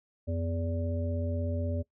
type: harmonic tone with a mistuned harmonic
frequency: 82.7 Hz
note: E2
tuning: 6 cents sharp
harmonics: 1 / 3 / 5 / 7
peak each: -30 / -37 / -44 / -37 dBFS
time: 0.27-1.83 s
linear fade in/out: 20 ms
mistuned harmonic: 1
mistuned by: +110 cents
effects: noise-tail reverb RT60 0.1 s tail -18 dB re dry